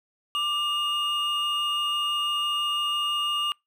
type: tone pair together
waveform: triangle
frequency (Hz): 1184 / 2845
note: D6 / F7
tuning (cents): +14 / +31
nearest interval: octave + minor third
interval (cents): 1517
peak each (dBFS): -27 / -24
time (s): 0.35-3.52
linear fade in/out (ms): 0
effects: noise-tail reverb RT60 0.2 s tail -26 dB re dry